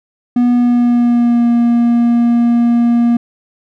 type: tone with pitch glide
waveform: triangle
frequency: 243.4 to 236.6 Hz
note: B3 to A#3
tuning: -25 to +26 cents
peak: -6 dBFS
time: 0.36-3.17 s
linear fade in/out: 5 ms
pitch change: -49 cents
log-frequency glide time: 0.53-1.48 s
effects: none